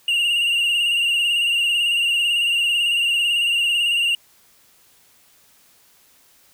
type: tone with vibrato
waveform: triangle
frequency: 2814 Hz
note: F7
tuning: 12 cents sharp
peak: -15 dBFS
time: 0.08-4.15 s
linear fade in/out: 2 ms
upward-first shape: sine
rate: 18 Hz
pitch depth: 47 cents each way
effects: white hiss -55 dBFS RMS until 6.53 s